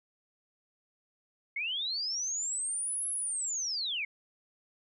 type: linear two-way sweep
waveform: sine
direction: up then down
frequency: 2117 to 11000 to 2117 Hz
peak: -31 dBFS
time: 1.56-4.05 s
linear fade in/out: 5 ms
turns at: 3.09 s
effects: none